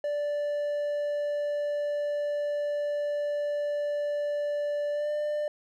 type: tone with pitch glide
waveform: triangle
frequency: 585 to 595.9 Hz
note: D5 to D5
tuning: -7 to +25 cents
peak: -25 dBFS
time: 0.04-5.48 s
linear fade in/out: 2 ms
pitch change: +32 cents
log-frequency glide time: 4.92-5.1 s
effects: none